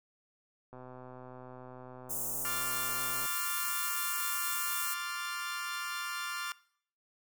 click train, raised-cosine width 1 ms, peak -35 dBFS, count 322, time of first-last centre 0.73-3.258 s, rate 127 Hz
white high-pass noise, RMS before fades -36 dBFS, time 2.09-4.95 s, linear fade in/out 20 ms, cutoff 6500 Hz, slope 48 dB/octave
sawtooth chord, D minor seventh, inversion third, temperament equal, 1046.5 / 1174.7 / 1396.9 / 1760 Hz, C6 / D6 / F6 / A6, 0 / 0 / 0 / 0 cents, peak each -41 / -38 / -35 / -40 dBFS, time 2.45-6.52 s, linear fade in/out 0 ms
effects noise-tail reverb RT60 0.6 s tail -21 dB re dry

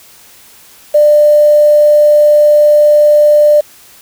sine tone with quantisation, 595 Hz, D5, 22 cents sharp, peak -3 dBFS, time 0.94-3.61 s, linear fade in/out 10 ms, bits 5, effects white hiss -40 dBFS RMS until 4.01 s

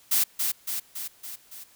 blue noise with echo, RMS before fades -22 dBFS, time 0.11-0.24 s, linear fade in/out 10 ms, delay 280 ms, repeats 5, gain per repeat -4 dB, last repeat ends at 1.64 s, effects white hiss -57 dBFS RMS until 1.75 s

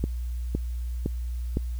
click train, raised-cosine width 3 ms, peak -13 dBFS, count 4, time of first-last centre 0.04-1.571 s, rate 1.96 Hz, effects added 60 Hz sine -28 dBFS peak until 1.79 s + white hiss -56 dBFS RMS until 1.79 s

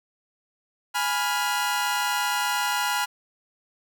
sawtooth chord, F diminished, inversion first, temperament equal with one note detuned, 830.6 / 987.8 / 1406.6 Hz, Ab5 / Cb6 / F6, 0 / 0 / +12 cents, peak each -24 dBFS, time 0.94-3.06 s, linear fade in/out 20 ms, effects none

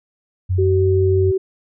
sine tone with pitch glide, 92.2 to 93.38 Hz, F#2 to F#2, -6 to +16 cents, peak -15 dBFS, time 0.49-1.32 s, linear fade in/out 20 ms, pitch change +22 cents, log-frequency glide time 0.75-0.83 s
sine tone, 379.9 Hz, F#4, 46 cents sharp, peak -15 dBFS, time 0.58-1.38 s, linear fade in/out 10 ms
effects none

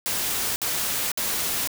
white noise bursts, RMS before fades -26 dBFS, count 3, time 0.06-1.674 s, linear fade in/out 0 ms, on 500 ms, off 57 ms, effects none

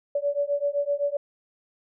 sine beating tone pair, 569 / 576.8 Hz, C#5 / D5, +45 / -31 cents, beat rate 7.8 Hz, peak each -26 dBFS, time 0.15-1.17 s, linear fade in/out 5 ms, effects none

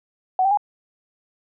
sine tone with pitch steps, 747 / 782 / 825 Hz, F#5 / G5 / G#5, +16 / -4 / -12 cents, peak -15 dBFS, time 0.39-0.573 s, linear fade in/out 2 ms, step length 61 ms, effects none

